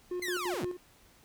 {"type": "tone with tremolo", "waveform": "triangle", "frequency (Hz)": 358.5, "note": "F4", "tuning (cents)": 45, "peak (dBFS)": -30, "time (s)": [0.11, 0.77], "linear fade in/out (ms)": 5, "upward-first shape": "square", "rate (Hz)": 5.8, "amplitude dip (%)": 65}
{"type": "linear sweep", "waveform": "sawtooth", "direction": "down", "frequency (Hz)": [2117, 68.9], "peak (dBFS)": -30, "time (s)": [0.22, 0.65], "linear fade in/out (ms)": 5}
{"effects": ["pink hiss -61 dBFS RMS until 1.24 s"]}